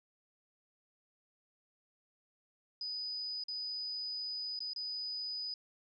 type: tone with dropouts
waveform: sine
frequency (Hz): 4978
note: D#8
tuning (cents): 0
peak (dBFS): -37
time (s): 2.81-5.54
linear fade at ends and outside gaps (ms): 2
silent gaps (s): 3.438-3.483 / 4.591-4.604 / 4.734-4.761
effects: none